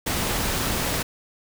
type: noise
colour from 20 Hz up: pink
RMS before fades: -25 dBFS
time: 0.06-1.03 s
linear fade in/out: 10 ms
effects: none